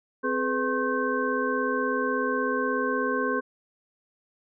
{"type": "tone cluster", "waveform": "sine", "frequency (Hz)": [260, 422.7, 499.1, 1071, 1544], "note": ["C4", "G#4", "B4", "C6", "G6"], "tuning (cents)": [-11, 31, 18, 40, -27], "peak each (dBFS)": -30, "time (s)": [0.23, 3.41], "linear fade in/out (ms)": 20, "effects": []}